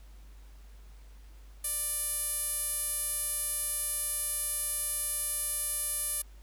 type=tone with band-pass filter; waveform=sawtooth; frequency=590 Hz; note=D5; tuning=8 cents sharp; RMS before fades=-33 dBFS; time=1.64-6.22 s; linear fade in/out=5 ms; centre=11000 Hz; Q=7.1; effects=added 50 Hz sine -48 dBFS peak until 6.42 s + pink hiss -63 dBFS RMS until 6.42 s